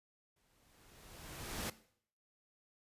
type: noise with exponential growth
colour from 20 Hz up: pink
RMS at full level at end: -38 dBFS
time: 0.36-1.7 s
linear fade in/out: 5 ms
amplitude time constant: 290 ms
effects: noise-tail reverb RT60 0.6 s tail -17 dB re dry + resampled to 32000 Hz